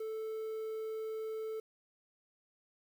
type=tone with quantisation; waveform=triangle; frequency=439.7 Hz; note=A4; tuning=1 cent flat; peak=-35 dBFS; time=0-1.6 s; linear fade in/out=5 ms; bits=10; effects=none